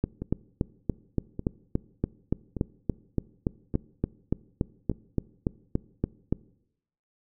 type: two click trains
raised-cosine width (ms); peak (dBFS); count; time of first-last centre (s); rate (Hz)
3; -11 / -19; 23 / 5; 0.04-6.326 / 0.22-4.915; 3.5 / 0.852
effects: noise-tail reverb RT60 0.8 s tail -22 dB re dry